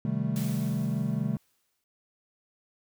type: chord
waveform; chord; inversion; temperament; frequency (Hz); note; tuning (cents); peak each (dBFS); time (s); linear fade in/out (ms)
triangle; A half-diminished seventh; first; equal; 130.81 / 155.56 / 196 / 220; C3 / Eb3 / G3 / A3; 0 / 0 / 0 / 0; -30; 0.05-1.37; 2
type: noise with exponential decay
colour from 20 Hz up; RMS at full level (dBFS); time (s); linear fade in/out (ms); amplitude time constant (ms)
white; -40; 0.36-1.84; 1; 320
effects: none